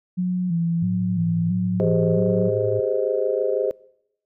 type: tone with vibrato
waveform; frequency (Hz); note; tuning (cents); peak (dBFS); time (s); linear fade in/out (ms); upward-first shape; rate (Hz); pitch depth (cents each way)
sine; 174.61; F3; 0; -19; 0.17-2.5; 20; square; 1.5; 64
type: tone with tremolo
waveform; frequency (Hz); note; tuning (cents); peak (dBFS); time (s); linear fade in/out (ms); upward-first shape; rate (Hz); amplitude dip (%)
sine; 108.3; A2; -27; -24; 0.82-2.8; 5; triangle; 11; 35
type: chord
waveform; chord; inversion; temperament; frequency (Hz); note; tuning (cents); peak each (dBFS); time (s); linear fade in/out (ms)
sine; Ab major seventh; third; just; 389.3 / 415.3 / 519.1 / 623; G4 / Ab4 / C5 / Eb5; -12 / 0 / -14 / +2; -26 / -24 / -23 / -27; 1.8-3.71; 0
effects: noise-tail reverb RT60 0.8 s tail -23 dB re dry + tanh soft clip ceiling -4 dBFS